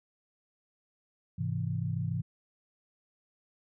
sine chord, Ab augmented, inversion none, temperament equal, 103.83 / 130.81 / 164.81 Hz, Ab2 / C3 / E3, 0 / 0 / 0 cents, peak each -34 dBFS, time 1.38-2.22 s, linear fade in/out 10 ms, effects none

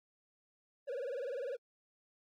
triangle tone with vibrato, 518 Hz, C5, 17 cents flat, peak -35 dBFS, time 0.87-1.57 s, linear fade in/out 20 ms, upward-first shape sine, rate 20 Hz, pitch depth 170 cents each way, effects AAC 64 kbps

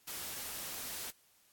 white noise, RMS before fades -42 dBFS, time 0.07-1.11 s, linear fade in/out 10 ms, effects white hiss -68 dBFS RMS until 1.52 s + AAC 64 kbps

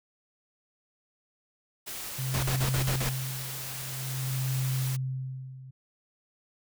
white noise, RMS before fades -38 dBFS, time 1.86-4.97 s, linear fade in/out 20 ms
sine tone with tremolo, 130.81 Hz, C3, in tune, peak -26 dBFS, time 2.18-5.71 s, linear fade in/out 10 ms, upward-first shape sine, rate 0.5 Hz, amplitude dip 85%
pink noise bursts, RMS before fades -31 dBFS, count 6, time 2.34-3.091 s, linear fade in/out 0 ms, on 86 ms, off 47 ms
effects none

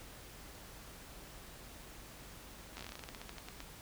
slowing click train, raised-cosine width 0.2 ms, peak -28 dBFS, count 19, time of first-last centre 2.77-3.604 s, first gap 11 ms, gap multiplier 1.15, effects added 50 Hz sine -58 dBFS peak until 3.81 s + pink hiss -53 dBFS RMS until 3.81 s

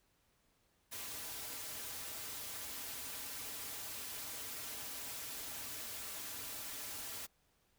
white noise with comb filter, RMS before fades -45 dBFS, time 0.91-7.27 s, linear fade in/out 20 ms, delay 5.5 ms, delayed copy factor -0.65, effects pink hiss -75 dBFS RMS until 7.78 s

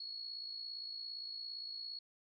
sine tone with amplitude modulation, 4348 Hz, C#8, 34 cents flat, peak -40 dBFS, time 0-1.99 s, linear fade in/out 5 ms, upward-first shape sine, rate 57.5 Hz, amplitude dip 55%, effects none

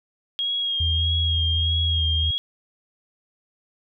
sine tone with vibrato, 3264 Hz, G#7, 31 cents flat, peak -22 dBFS, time 0.39-2.38 s, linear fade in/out 0 ms, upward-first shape sine, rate 1.6 Hz, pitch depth 30 cents each way
sine tone with pitch glide, 81.7 to 79.7 Hz, E2 to D#2, -15 to +42 cents, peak -21 dBFS, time 0.8-2.31 s, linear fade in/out 5 ms, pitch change -43 cents, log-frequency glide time 1.98-2.05 s
effects none

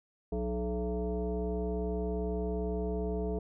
sine tone with frequency modulation, 183.8 Hz, F#3, 11 cents flat, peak -30 dBFS, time 0.32-3.39 s, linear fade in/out 5 ms, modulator 245 Hz, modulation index 1.6, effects none

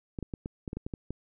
clicks, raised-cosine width 3 ms, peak -22 dBFS, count 10, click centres 0.188 / 0.227 / 0.338 / 0.459 / 0.678 / 0.731 / 0.77 / 0.865 / 0.938 / 1.106 s, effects none

